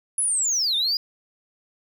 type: linear two-way sweep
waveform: sine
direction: down then up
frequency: 10548 to 3520 to 4957 Hz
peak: -18 dBFS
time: 0.18-0.97 s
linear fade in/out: 2 ms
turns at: 0.76 s
effects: tanh soft clip ceiling -18 dBFS + 9-bit